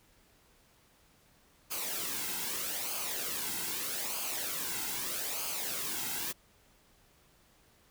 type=noise with flanger; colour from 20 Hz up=white; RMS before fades=-36 dBFS; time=1.7-6.33 s; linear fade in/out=20 ms; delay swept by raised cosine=0.53 to 1.73 ms; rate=0.8 Hz; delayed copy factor=-0.6; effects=pink hiss -65 dBFS RMS until 7.9 s